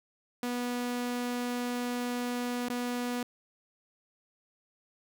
sawtooth tone with dropouts, 244.4 Hz, B3, 18 cents flat, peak -27 dBFS, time 0.43-3.23 s, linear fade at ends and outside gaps 2 ms, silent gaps 2.685-2.699 s, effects none

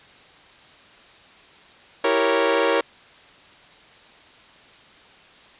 sawtooth chord, E diminished seventh, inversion none, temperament equal, 329.6 / 392 / 466.2 / 554.4 Hz, E4 / G4 / Bb4 / Db5, 0 / 0 / 0 / 0 cents, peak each -22 / -22 / -17 / -18 dBFS, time 2.04-2.81 s, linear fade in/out 5 ms, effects white hiss -49 dBFS RMS until 5.59 s + resampled to 8000 Hz

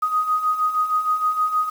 sine beating tone pair, 1244.5 / 1250.9 Hz, D#6 / D#6, 0 / +9 cents, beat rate 6.4 Hz, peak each -25 / -19 dBFS, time 0.02-1.7 s, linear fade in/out 10 ms, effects 7-bit

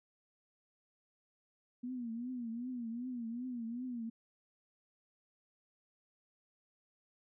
sine tone with vibrato, 240.4 Hz, B3, 46 cents flat, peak -38 dBFS, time 1.83-4.1 s, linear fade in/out 10 ms, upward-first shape triangle, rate 2.6 Hz, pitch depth 130 cents each way, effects none

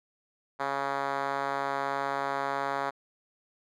5% pulse tone with band-pass filter, 138.59 Hz, C#3, in tune, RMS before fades -31 dBFS, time 0.59-2.91 s, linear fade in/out 20 ms, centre 890 Hz, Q 0.93, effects none

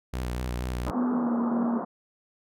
sawtooth tone with vibrato, 61.74 Hz, B1, in tune, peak -25 dBFS, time 0.13-0.91 s, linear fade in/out 10 ms, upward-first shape square, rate 4.2 Hz, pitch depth 32 cents each way
pink band-pass noise, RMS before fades -33 dBFS, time 0.86-1.85 s, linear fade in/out 10 ms, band 180 to 1300 Hz, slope 48 dB/octave
sine tone with pitch glide, 246.9 to 236 Hz, B3 to A#3, 0 to +22 cents, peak -24 dBFS, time 0.94-1.79 s, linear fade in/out 20 ms, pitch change -78 cents, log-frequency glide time 1.15-1.32 s
effects none

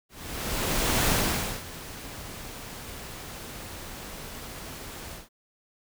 pink noise with ADSR envelope, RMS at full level -23 dBFS, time 0.09-5.29 s, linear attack 1000 ms, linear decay 530 ms, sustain -17 dB, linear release 160 ms, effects none

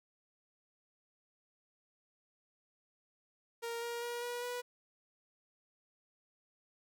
sawtooth tone with pitch steps, 466.2 / 471.9 / 477.6 / 483.5 / 489.4 Hz, A#4 / A#4 / A#4 / B4 / B4, 0 / +21 / +42 / -37 / -16 cents, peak -34 dBFS, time 3.62-4.62 s, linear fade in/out 20 ms, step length 200 ms, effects none

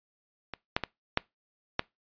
clicks, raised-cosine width 0.3 ms, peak -20 / -9 / -14 / -7 / -9 dBFS, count 5, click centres 0.537 / 0.765 / 0.837 / 1.174 / 1.794 s, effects noise-tail reverb RT60 0.2 s tail -23 dB re dry + resampled to 11025 Hz

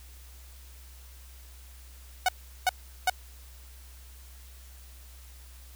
sawtooth tone bursts, 740 Hz, F#5, in tune, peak -17 dBFS, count 3, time 2.26-3.098 s, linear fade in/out 2 ms, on 26 ms, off 380 ms, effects added 63 Hz sine -47 dBFS peak until 5.75 s + white hiss -55 dBFS RMS until 5.75 s

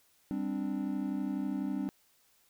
triangle chord, G suspended fourth, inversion none, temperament equal with one note detuned, 197.59 / 261.6 / 293.7 Hz, G3 / C4 / D4, +14 / 0 / 0 cents, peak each -34 dBFS, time 0.31-1.89 s, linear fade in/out 0 ms, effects white hiss -68 dBFS RMS until 2.49 s

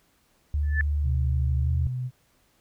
sine tone with pitch glide, 73.42 to 79.6 Hz, D2 to D#2, 0 to +40 cents, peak -22 dBFS, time 0.54-1.87 s, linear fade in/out 0 ms, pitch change +140 cents, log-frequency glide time 1.6-1.7 s
sine tone with exponential growth, 1749 Hz, A6, 11 cents flat, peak -20 dBFS, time 0.63-0.81 s, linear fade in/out 1 ms, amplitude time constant 38 ms
sine tone, 126.3 Hz, B2, 39 cents sharp, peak -27 dBFS, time 1.02-2.11 s, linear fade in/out 50 ms
effects pink hiss -65 dBFS RMS until 2.6 s

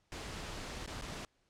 pink noise with dropouts, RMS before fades -43 dBFS, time 0.12-1.25 s, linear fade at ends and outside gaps 1 ms, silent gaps 0.862-0.875 / 1.013-1.021 s, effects pink hiss -75 dBFS RMS until 1.49 s + low-pass 7000 Hz 12 dB/octave

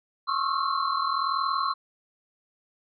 sine tone cluster, 1078 / 1119 / 1287 / 1364 / 4088 Hz, C#6 / C#6 / E6 / F6 / C8, -49 / +16 / -42 / -41 / -41 cents, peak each -28 / -28 / -32 / -35 / -35 dBFS, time 0.27-1.74 s, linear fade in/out 20 ms, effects none

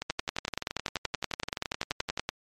two click trains, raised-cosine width 0.2 ms, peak -15 / -11 dBFS, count 26 / 24, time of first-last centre 0.02-2.175 / 0.1-2.29 s, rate 11.6 / 10.5 Hz, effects MP3 64 kbps

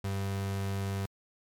35% pulse tone, 98 Hz, G2, in tune, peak -29 dBFS, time 0.04-1.06 s, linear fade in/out 5 ms, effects MP3 96 kbps

